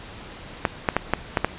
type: clicks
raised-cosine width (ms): 0.5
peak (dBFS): -3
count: 6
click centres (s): 0.652 / 0.888 / 0.966 / 1.136 / 1.372 / 1.446
effects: pink hiss -40 dBFS RMS until 1.58 s + resampled to 8000 Hz